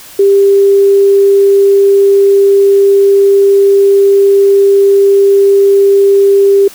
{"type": "tone", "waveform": "sine", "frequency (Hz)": 396.7, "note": "G4", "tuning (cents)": 21, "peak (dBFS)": -3, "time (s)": [0.19, 6.68], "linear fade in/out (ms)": 5, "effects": ["white hiss -33 dBFS RMS until 6.74 s"]}